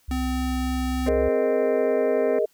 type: tone with vibrato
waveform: sine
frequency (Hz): 66.4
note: C2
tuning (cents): +26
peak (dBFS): -26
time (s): 0.08-1.29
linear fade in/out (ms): 10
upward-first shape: sine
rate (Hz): 3.5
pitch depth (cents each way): 32
type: tone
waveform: square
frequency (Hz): 256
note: C4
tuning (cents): -38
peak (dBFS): -26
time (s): 0.11-1.09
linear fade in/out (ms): 2
type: harmonic tone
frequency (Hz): 261.2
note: C4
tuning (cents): -3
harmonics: 1 / 2 / 3 / 4 / 5 / 6 / 7 / 8 / 9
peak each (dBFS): -29 / -30 / -39 / -41 / -44 / -45 / -42 / -45 / -47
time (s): 1.06-2.39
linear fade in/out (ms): 5
type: chord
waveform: sine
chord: Ab suspended second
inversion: none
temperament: equal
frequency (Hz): 415.3 / 466.2 / 622.3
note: Ab4 / Bb4 / Eb5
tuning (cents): 0 / 0 / 0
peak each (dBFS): -24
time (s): 1.07-2.46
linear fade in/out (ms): 10
effects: white hiss -62 dBFS RMS until 2.53 s